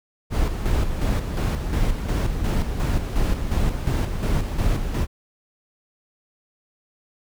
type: noise with tremolo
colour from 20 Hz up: brown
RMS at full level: -20 dBFS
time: 0.3-5.07 s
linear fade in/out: 50 ms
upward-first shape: square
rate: 2.8 Hz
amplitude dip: 50%
effects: none